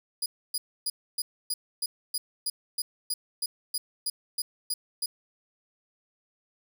20% pulse tone bursts, 4911 Hz, D#8, 23 cents flat, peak -21 dBFS, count 16, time 0.22-5.06 s, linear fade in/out 5 ms, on 40 ms, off 280 ms, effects none

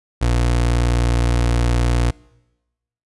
30% pulse tone, 59.3 Hz, A#1, 30 cents sharp, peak -12 dBFS, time 0.21-2.11 s, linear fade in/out 10 ms, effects noise-tail reverb RT60 1.0 s tail -24 dB re dry + resampled to 24000 Hz

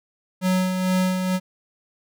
square tone with tremolo, 185 Hz, F#3, in tune, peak -18 dBFS, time 0.41-1.4 s, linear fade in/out 50 ms, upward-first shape sine, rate 2.2 Hz, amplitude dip 45%, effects none

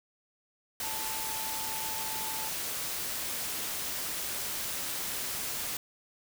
sine tone in noise, 880 Hz, A5, in tune, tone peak -40 dBFS, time 0.83-2.49 s, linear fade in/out 2 ms, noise white, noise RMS -35 dBFS, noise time 0.8-5.77 s, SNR -8 dB, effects none

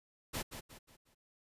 pink noise with echo, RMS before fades -38 dBFS, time 0.33-0.43 s, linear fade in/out 20 ms, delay 180 ms, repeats 4, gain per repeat -8 dB, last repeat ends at 1.15 s, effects resampled to 32000 Hz

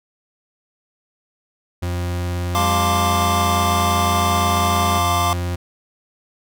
40% pulse tone with vibrato, 88.1 Hz, F2, 16 cents sharp, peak -20 dBFS, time 1.82-5.56 s, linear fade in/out 10 ms, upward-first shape triangle, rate 19 Hz, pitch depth 12 cents each way
square chord, D minor seventh, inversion first, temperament equal, 698.5 / 880 / 1046.5 / 1174.7 Hz, F5 / A5 / C6 / D6, 0 / 0 / 0 / 0 cents, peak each -23 / -27 / -24 / -22 dBFS, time 2.55-5.33 s, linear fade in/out 0 ms
sawtooth tone, 202.1 Hz, G#3, 47 cents flat, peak -21 dBFS, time 2.56-5 s, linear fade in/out 20 ms
effects none

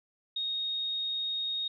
sine tone, 3729 Hz, A#7, in tune, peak -30 dBFS, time 0.36-1.68 s, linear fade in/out 5 ms, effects none

